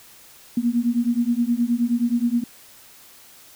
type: beating tone pair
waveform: sine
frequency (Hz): 233.4 / 242.9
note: A#3 / B3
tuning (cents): +2 / -29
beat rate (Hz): 9.5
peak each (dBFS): -21 / -21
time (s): 0.57-2.44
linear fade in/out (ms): 5
effects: white hiss -48 dBFS RMS until 3.55 s